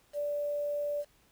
sine tone with quantisation, 583 Hz, D5, 13 cents flat, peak -30 dBFS, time 0.13-1.05 s, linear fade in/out 50 ms, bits 9, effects pink hiss -66 dBFS RMS until 1.31 s

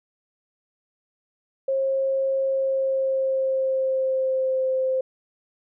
sine tone with pitch glide, 537 to 522 Hz, C5 to C5, +45 to -4 cents, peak -20 dBFS, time 1.68-5.01 s, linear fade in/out 5 ms, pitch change -49 cents, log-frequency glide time 2.44-4.68 s, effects none

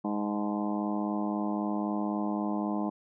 harmonic tone with a mistuned harmonic, 103.83 Hz, G#2, in tune, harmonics 2 / 3 / 4 / 5 / 6 / 7 / 8 / 9 / 10, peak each -31 / -33 / -44 / -45 / -40 / -40 / -40 / -45 / -42 dBFS, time 0.04-2.9 s, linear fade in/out 10 ms, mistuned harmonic 8, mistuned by +47 cents, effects none

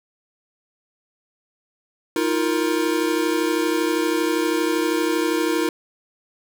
square chord, Eb suspended second, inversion none, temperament equal with one note detuned, 316.6 / 349.2 / 466.2 Hz, Eb4 / F4 / Bb4, +30 / 0 / 0 cents, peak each -23 / -24 / -26 dBFS, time 2.16-5.69 s, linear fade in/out 2 ms, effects none

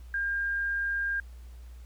sine tone, 1606 Hz, G6, 41 cents sharp, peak -27 dBFS, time 0.14-1.2 s, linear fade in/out 2 ms, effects added 60 Hz sine -43 dBFS peak until 1.85 s + pink hiss -62 dBFS RMS until 1.85 s

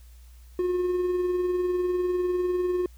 triangle tone with tremolo, 359.8 Hz, F#4, 48 cents flat, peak -19 dBFS, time 0.59-2.86 s, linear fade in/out 2 ms, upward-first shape triangle, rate 20 Hz, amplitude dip 45%, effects added 60 Hz sine -46 dBFS peak until 2.97 s + white hiss -61 dBFS RMS until 2.97 s

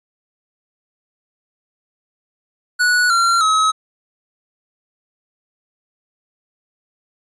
square tone with pitch steps, 1470 / 1371.6 / 1279.7 Hz, F#6 / F6 / D#6, -12 / -32 / +48 cents, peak -13 dBFS, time 2.79-3.72 s, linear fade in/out 20 ms, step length 310 ms, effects resampled to 22050 Hz

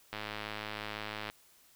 click train, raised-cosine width 0.3 ms, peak -22 dBFS, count 125, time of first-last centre 0.13-1.3 s, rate 106 Hz, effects white hiss -63 dBFS RMS until 1.75 s

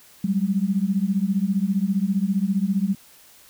sine beating tone pair, 187.9 / 202.9 Hz, F#3 / G#3, +27 / -40 cents, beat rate 15 Hz, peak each -22 dBFS, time 0.24-2.95 s, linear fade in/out 5 ms, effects white hiss -51 dBFS RMS until 3.49 s

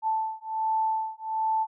sine beating tone pair, 880 / 881.3 Hz, A5 / A5, 0 / +3 cents, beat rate 1.3 Hz, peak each -28 dBFS, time 0.02-1.67 s, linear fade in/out 50 ms, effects none

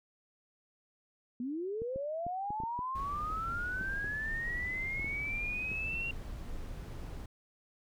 sine linear sweep, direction up, 233.1 to 2770 Hz, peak -34 dBFS, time 1.4-6.11 s, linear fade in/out 2 ms
clicks, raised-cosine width 3 ms, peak -30 dBFS, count 12, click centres 1.819 / 1.96 / 2.266 / 2.505 / 2.602 / 2.636 / 2.791 / 3.812 / 4.044 / 4.996 / 5.045 / 5.717 s
brown noise, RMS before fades -42 dBFS, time 2.95-7.26 s, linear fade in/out 5 ms
effects none

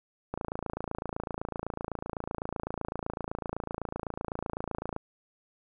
click train, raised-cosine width 1 ms, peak -19 dBFS, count 130, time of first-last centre 0.34-4.964 s, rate 27.9 Hz, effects none

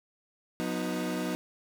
30% pulse chord, B major, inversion second, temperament equal with one note detuned, 181.71 / 246.9 / 311.1 Hz, F#3 / B3 / D#4, -31 / 0 / 0 cents, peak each -32 dBFS, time 0.6-1.35 s, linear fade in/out 0 ms, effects none

